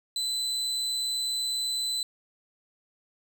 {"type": "tone", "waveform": "35% pulse", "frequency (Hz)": 4018, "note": "B7", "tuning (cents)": 29, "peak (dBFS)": -26, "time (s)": [0.16, 2.03], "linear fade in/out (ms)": 2, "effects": []}